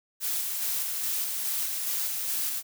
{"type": "noise with tremolo", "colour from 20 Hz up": "blue", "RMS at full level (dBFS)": -29, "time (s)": [0.2, 2.63], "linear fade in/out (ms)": 50, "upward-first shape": "square", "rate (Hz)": 2.4, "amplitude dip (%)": 25, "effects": []}